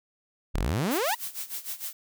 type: exponential sweep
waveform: sawtooth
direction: up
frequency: 30.87 to 1000 Hz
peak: -21 dBFS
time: 0.54-1.15 s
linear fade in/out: 10 ms
type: noise with tremolo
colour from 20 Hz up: blue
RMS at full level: -33 dBFS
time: 0.91-1.93 s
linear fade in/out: 2 ms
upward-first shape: sine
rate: 6.6 Hz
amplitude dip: 85%
effects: none